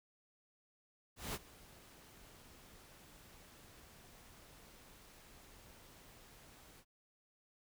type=noise with ADSR envelope; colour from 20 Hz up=pink; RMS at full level=-40 dBFS; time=1.16-6.85 s; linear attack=180 ms; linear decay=41 ms; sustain=-20 dB; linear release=59 ms; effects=none